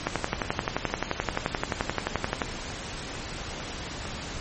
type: two click trains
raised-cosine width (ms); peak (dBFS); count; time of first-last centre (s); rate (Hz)
0.5; -21 / -9; 9 / 28; 0.45-4.054 / 0.07-2.418; 2.22 / 11.5
effects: pink hiss -36 dBFS RMS until 4.4 s + MP3 32 kbps